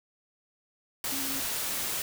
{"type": "tone in noise", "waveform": "sine", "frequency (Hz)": 272.7, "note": "C#4", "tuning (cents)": -28, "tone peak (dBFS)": -38, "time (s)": [1.12, 1.4], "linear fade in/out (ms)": 2, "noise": "white", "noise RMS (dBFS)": -32, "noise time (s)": [1.04, 2.02], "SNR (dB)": -9, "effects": []}